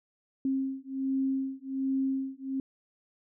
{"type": "beating tone pair", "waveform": "sine", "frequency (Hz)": [266.9, 268.2], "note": ["C4", "C4"], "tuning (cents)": [35, 43], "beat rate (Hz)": 1.3, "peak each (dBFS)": -31, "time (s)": [0.45, 2.6], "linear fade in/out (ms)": 2, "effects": []}